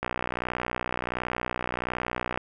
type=click train; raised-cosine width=0.5 ms; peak=-13 dBFS; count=145; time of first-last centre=0.03-2.375 s; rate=61.4 Hz; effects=none